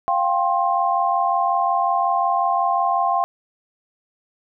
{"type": "chord", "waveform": "sine", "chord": "F suspended second", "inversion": "none", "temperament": "equal with one note detuned", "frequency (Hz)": [698.5, 784, 1059.9], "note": ["F5", "G5", "C6"], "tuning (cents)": [0, 0, 22], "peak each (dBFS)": -21, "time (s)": [0.08, 3.24], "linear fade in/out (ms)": 0, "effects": []}